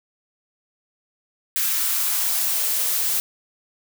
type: noise with high-pass filter sweep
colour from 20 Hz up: blue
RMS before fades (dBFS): -22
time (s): 1.56-3.2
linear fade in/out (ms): 0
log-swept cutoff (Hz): 1600 to 290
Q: 1.8
effects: none